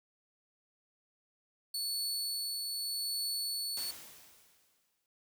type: tone with tremolo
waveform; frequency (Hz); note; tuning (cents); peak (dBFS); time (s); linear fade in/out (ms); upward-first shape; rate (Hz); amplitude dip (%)
sawtooth; 4435; C#8; 0; -30; 1.74-3.91; 5; triangle; 0.83; 30
type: noise with exponential decay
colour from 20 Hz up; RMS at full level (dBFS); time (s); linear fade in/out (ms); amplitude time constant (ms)
white; -43; 3.77-5.06; 1; 280
effects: none